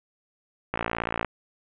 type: click train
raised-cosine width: 0.5 ms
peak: -11 dBFS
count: 30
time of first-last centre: 0.74-1.247 s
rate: 57.2 Hz
effects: resampled to 8000 Hz + 7-bit